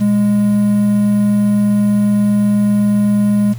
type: tone with quantisation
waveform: triangle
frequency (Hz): 206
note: G#3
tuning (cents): -14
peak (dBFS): -8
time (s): 0-3.54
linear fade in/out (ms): 20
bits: 6
effects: added 118 Hz sine -23 dBFS peak until 3.58 s + pink hiss -43 dBFS RMS until 3.58 s